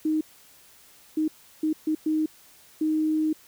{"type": "tone bursts at uneven times", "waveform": "sine", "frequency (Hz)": 311.4, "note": "D#4", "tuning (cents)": 2, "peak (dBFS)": -21, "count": 6, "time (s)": [[0.05, 0.21], [1.17, 1.28], [1.63, 1.73], [1.87, 1.95], [2.06, 2.26], [2.81, 3.33]], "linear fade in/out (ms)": 5, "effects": ["white hiss -54 dBFS RMS until 3.47 s"]}